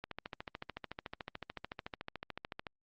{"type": "click train", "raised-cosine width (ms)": 0.3, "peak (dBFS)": -24, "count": 37, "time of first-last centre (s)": [0.04, 2.668], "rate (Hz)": 13.7, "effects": ["low-pass 4000 Hz 12 dB/octave", "Opus 48 kbps"]}